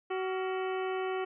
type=harmonic tone with a mistuned harmonic; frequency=376 Hz; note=F#4; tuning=28 cents sharp; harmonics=1 / 2 / 3 / 4 / 5 / 6 / 7 / 8; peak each=-32 / -38 / -42 / -44 / -46 / -48 / -49 / -50 dBFS; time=0.1-1.25 s; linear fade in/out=10 ms; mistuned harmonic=4; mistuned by=-130 cents; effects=none